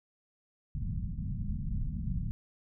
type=low-pass noise; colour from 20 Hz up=pink; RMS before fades=-34 dBFS; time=0.75-2.31 s; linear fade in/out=0 ms; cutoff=210 Hz; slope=48 dB/octave; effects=none